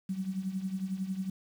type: tone with tremolo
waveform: sine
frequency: 189.8 Hz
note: F#3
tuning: 44 cents sharp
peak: -28 dBFS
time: 0.09-1.3 s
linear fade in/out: 5 ms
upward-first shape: triangle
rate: 11 Hz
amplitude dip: 80%
effects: 9-bit